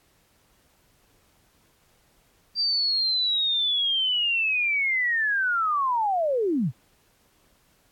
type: linear sweep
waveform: sine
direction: down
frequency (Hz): 4723 to 103.83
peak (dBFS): -21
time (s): 2.55-6.72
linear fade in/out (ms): 50
effects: pink hiss -63 dBFS RMS until 7.91 s + AAC 64 kbps